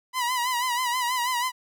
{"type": "tone with vibrato", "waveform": "sawtooth", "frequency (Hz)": 987.8, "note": "B5", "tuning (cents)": 0, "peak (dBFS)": -20, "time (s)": [0.13, 1.52], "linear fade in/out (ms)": 50, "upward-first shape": "sine", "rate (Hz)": 6.2, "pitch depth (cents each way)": 73, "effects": []}